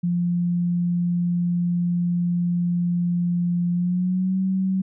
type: tone with pitch glide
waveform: sine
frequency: 174.61 to 189.32 Hz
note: F3 to F#3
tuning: 0 to +40 cents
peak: -19 dBFS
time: 0.03-4.82 s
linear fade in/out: 10 ms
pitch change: +140 cents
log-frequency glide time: 3.72-4.38 s
effects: none